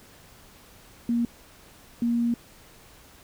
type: tone bursts at uneven times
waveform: sine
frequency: 235.8 Hz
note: A#3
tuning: 20 cents sharp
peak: -21 dBFS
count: 2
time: 1.09-1.25 / 2.02-2.34 s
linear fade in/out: 2 ms
effects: pink hiss -52 dBFS RMS until 3.23 s